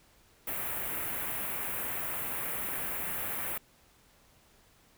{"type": "band-stop noise", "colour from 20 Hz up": "white", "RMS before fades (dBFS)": -35, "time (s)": [0.47, 3.58], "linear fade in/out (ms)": 5, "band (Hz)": [2500, 11000], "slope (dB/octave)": 24, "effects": ["pink hiss -63 dBFS RMS until 4.97 s"]}